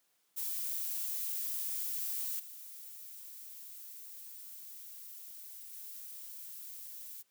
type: noise with level steps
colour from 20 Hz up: violet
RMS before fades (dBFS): -37 / -49 / -47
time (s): 0.36-7.23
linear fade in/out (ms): 20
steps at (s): 2.39 / 5.73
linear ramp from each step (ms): 10
effects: white hiss -75 dBFS RMS until 7.3 s + high-pass 150 Hz 12 dB/octave